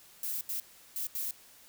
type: noise bursts at uneven times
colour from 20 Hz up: violet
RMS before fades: -35 dBFS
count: 4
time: 0.23-0.41 / 0.49-0.6 / 0.96-1.07 / 1.15-1.31 s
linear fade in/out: 2 ms
effects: white hiss -57 dBFS RMS until 1.68 s